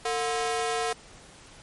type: ring-modulated tone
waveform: sawtooth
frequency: 587.3 Hz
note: D5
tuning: in tune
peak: -19 dBFS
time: 0.05-0.93 s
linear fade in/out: 5 ms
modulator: 135 Hz
effects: pink hiss -50 dBFS RMS until 1.62 s + MP3 48 kbps